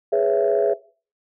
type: chord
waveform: sine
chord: C# minor seventh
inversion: second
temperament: just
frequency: 415.8 / 498.9 / 554.4 / 665.2 Hz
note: G#4 / B4 / C#5 / E5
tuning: +2 / +17 / 0 / +16 cents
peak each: -19 / -23 / -22 / -20 dBFS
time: 0.12-0.74 s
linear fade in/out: 10 ms
effects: noise-tail reverb RT60 0.4 s tail -19 dB re dry + tanh soft clip ceiling -9 dBFS